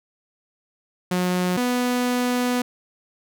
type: tone pair in turn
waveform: sawtooth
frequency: 180.7 / 247.1 Hz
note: F#3 / B3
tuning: -41 / +1 cents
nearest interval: perfect fourth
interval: 542 cents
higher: second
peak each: -16 dBFS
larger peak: neither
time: 1.11-1.57 / 1.57-2.62 s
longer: second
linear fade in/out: 5 ms
effects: none